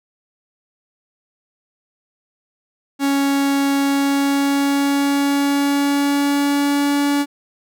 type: tone with pitch glide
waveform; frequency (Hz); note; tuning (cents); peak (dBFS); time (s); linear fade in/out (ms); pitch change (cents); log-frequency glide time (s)
45% pulse; 278.2 to 285.7; C#4 to D4; +6 to -48; -15; 2.99-7.26; 50; +46; 3.79-7.01
effects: none